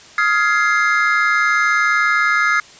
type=chord; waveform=triangle; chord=F minor seventh; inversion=third; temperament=just; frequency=1257.2 / 1396.9 / 1676.3 / 2095 Hz; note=Eb6 / F6 / Ab6 / C7; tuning=+18 / 0 / +16 / +2 cents; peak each=-17 dBFS; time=0.18-2.6 s; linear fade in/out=2 ms; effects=white hiss -42 dBFS RMS until 2.79 s + resampled to 16000 Hz